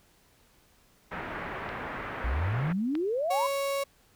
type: low-pass noise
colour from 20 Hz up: white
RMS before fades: -37 dBFS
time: 1.11-2.73 s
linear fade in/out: 10 ms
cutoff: 1900 Hz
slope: 24 dB/octave
type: clicks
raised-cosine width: 0.3 ms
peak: -23 dBFS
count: 2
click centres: 1.691 / 2.953 s
type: exponential sweep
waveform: sine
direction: up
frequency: 54.7 to 1062 Hz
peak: -26 dBFS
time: 2.24-3.47 s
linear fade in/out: 5 ms
type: tone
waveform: 35% pulse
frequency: 554.4 Hz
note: C#5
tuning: in tune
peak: -26 dBFS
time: 3.3-3.84 s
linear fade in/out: 10 ms
effects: pink hiss -63 dBFS RMS until 4.15 s